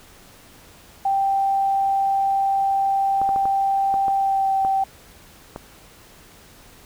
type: tone with pitch glide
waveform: sine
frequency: 784 to 775.9 Hz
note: G5 to G5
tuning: 0 to -18 cents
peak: -17 dBFS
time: 1.05-4.84 s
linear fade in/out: 5 ms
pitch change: -18 cents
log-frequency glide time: 4.16-4.53 s
type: clicks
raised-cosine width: 1 ms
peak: -17 dBFS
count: 8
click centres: 3.216 / 3.291 / 3.361 / 3.455 / 3.941 / 4.082 / 4.649 / 5.561 s
effects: pink hiss -48 dBFS RMS until 6.85 s